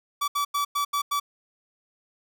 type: tone bursts at uneven times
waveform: 45% pulse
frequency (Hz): 1151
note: D6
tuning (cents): -35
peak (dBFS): -23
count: 6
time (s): 0.21-0.28 / 0.35-0.45 / 0.54-0.65 / 0.75-0.85 / 0.93-1.02 / 1.11-1.2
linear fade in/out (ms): 10
effects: none